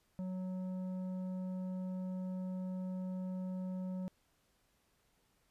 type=tone with tanh clipping; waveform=triangle; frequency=185 Hz; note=F#3; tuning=in tune; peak=-39 dBFS; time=0.19-4.08 s; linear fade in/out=0 ms; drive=13 dB; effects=pink hiss -75 dBFS RMS until 5.5 s + resampled to 32000 Hz